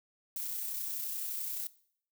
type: noise with amplitude modulation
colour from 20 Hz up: violet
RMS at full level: -36 dBFS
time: 0.36-1.67 s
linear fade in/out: 2 ms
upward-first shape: sine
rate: 31.6 Hz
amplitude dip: 30%
effects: noise-tail reverb RT60 0.6 s tail -19 dB re dry